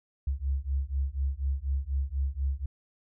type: beating tone pair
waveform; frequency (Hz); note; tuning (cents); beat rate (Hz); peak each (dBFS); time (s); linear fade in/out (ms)
sine; 66.4 / 70.5; C2 / C#2; +26 / +30; 4.1; -30; 0.27-2.66; 5
effects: none